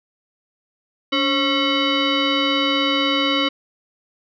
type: tone with frequency modulation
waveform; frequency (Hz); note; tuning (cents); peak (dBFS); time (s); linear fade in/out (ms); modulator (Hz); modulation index
sine; 1358; F6; -49; -16; 1.12-3.49; 10; 821; 3
effects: none